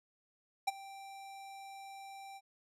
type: tone with ADSR envelope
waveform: square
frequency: 784 Hz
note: G5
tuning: in tune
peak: -28 dBFS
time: 0.67-2.41 s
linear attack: 11 ms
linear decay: 24 ms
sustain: -20 dB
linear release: 46 ms
effects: low-pass 12000 Hz 12 dB/octave